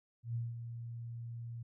sine tone with ADSR envelope, 117.2 Hz, A#2, 10 cents sharp, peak -33 dBFS, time 0.23-1.63 s, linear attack 120 ms, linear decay 190 ms, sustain -8 dB, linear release 8 ms, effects none

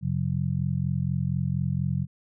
sine tone cluster, 92.2 / 136.4 / 180.6 Hz, F#2 / C#3 / F#3, -6 / -28 / -42 cents, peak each -31 / -26 / -29 dBFS, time 0.01-2.07 s, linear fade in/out 50 ms, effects none

